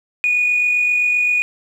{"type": "tone with amplitude modulation", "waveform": "sine", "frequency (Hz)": 2461, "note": "D#7", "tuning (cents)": -20, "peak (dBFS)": -11, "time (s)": [0.24, 1.42], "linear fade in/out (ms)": 0, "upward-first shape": "sine", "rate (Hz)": 47.7, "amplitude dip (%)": 35, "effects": ["tanh soft clip ceiling -9 dBFS", "8-bit"]}